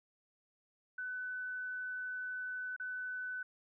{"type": "tone with dropouts", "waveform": "sine", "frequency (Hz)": 1502, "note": "F#6", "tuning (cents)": 26, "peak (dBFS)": -38, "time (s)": [0.98, 3.43], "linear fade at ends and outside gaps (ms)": 5, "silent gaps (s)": [2.764, 2.798], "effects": []}